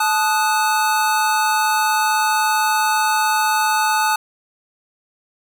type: chord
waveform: square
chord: D# diminished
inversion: second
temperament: equal with one note detuned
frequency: 867.9 / 1244.5 / 1480 Hz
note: A5 / D#6 / F#6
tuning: -24 / 0 / 0 cents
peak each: -18 / -23 / -23 dBFS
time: 0-4.16 s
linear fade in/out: 5 ms
effects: none